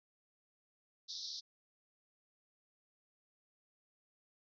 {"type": "band-pass noise", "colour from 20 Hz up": "white", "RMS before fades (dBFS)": -45, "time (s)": [1.08, 1.41], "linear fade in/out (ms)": 20, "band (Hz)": [3600, 5700], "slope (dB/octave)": 96, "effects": []}